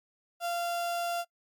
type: tone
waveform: 35% pulse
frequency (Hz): 691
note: F5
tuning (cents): -19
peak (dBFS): -28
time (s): 0.4-1.25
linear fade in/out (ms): 50
effects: noise-tail reverb RT60 0.1 s tail -22 dB re dry + MP3 96 kbps